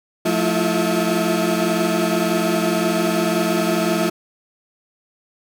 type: tone cluster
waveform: 35% pulse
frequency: 177.2 / 218.7 / 326.8 / 348.6 / 644 Hz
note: F3 / A3 / E4 / F4 / E5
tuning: +25 / -10 / -15 / -3 / -41 cents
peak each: -22 dBFS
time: 0.25-4.1 s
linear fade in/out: 10 ms
effects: none